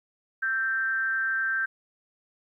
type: tone with frequency modulation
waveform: sine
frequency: 1568 Hz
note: G6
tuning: in tune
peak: -24 dBFS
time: 0.42-1.66 s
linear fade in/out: 10 ms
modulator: 238 Hz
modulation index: 0.42
effects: 11-bit